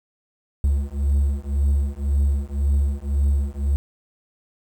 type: beating tone pair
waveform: triangle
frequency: 69.3 / 71.2 Hz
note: C#2 / C#2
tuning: 0 / +47 cents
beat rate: 1.9 Hz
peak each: -19 dBFS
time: 0.64-3.76 s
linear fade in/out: 0 ms
effects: 8-bit